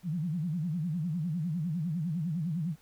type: tone with vibrato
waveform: sine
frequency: 164.81 Hz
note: E3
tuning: in tune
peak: -29 dBFS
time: 0.03-2.76 s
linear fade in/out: 50 ms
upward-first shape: sine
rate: 9.9 Hz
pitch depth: 190 cents each way
effects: pink hiss -63 dBFS RMS until 2.81 s